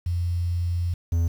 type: tone pair in turn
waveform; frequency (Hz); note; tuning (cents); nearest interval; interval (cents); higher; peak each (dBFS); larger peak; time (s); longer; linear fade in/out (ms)
sine / triangle; 87.1 / 84.02; F2 / E2; -4 / +34; minor second; 62; first; -22 / -17; second; 0.06-0.94 / 1.12-1.28; first; 5
effects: 8-bit